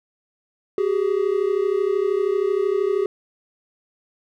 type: tone pair together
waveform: triangle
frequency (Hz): 379.6 / 412.5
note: F#4 / G#4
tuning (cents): +44 / -12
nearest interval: minor second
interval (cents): 144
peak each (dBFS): -19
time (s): 0.78-3.06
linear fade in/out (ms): 2
effects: none